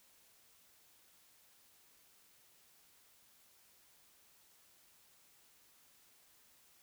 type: silence
effects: white hiss -67 dBFS RMS until 6.82 s